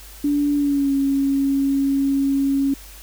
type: tone with pitch glide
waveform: sine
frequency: 289.4 to 275.4 Hz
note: D4 to C#4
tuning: -25 to -11 cents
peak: -16 dBFS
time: 0.24-2.74 s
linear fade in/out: 5 ms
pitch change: -86 cents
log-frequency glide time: 0.56-0.93 s
effects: added 50 Hz sine -41 dBFS peak until 3.02 s + white hiss -43 dBFS RMS until 3.02 s